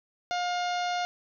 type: harmonic tone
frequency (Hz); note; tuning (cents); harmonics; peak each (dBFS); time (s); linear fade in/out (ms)
711; F5; +31; 1 / 2 / 3 / 4 / 5 / 6 / 7 / 8 / 9; -28 / -36 / -40 / -42 / -41 / -42 / -48 / -47 / -50; 0.31-1.05; 0
effects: none